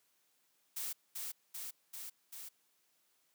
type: noise with echo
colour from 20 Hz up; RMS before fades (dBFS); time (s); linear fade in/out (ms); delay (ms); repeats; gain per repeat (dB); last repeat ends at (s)
blue; -40; 0.76-0.93; 10; 390; 4; -2; 2.49
effects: white hiss -75 dBFS RMS until 3.34 s + high-pass 150 Hz 12 dB/octave